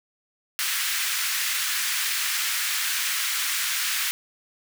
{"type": "high-pass noise", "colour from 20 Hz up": "pink", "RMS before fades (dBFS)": -26, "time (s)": [0.59, 4.11], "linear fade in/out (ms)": 0, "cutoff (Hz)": 1500, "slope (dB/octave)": 24, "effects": []}